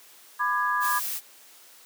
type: chord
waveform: sine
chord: G# diminished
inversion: first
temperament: just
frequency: 996.7 / 1196.1 / 1661.2 Hz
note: B5 / D6 / G#6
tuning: +16 / +31 / 0 cents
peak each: -27 dBFS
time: 0.39-1 s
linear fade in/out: 20 ms
type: noise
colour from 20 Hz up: blue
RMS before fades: -31 dBFS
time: 0.8-1.21 s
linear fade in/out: 50 ms
effects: white hiss -52 dBFS RMS until 1.85 s + high-pass 300 Hz 12 dB/octave